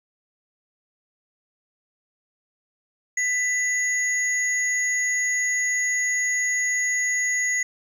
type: tone pair together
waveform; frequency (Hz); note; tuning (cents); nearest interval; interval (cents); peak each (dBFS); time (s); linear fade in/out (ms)
sine; 1991 / 6697; B6 / G#8; +14 / +14; octave + major sixth; 2100; -21 / -25; 3.17-7.63; 5
effects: tanh soft clip ceiling -15 dBFS + 9-bit